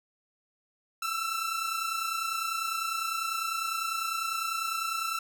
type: tone pair together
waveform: sawtooth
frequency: 1318.5 / 1348.5 Hz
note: E6 / E6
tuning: 0 / +39 cents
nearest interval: unison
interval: 39 cents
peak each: -29 / -29 dBFS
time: 1.02-5.19 s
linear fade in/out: 5 ms
effects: none